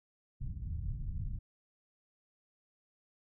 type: low-pass noise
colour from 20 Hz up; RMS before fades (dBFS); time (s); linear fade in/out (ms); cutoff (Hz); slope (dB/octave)
pink; -38; 0.4-1.39; 10; 140; 24
effects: none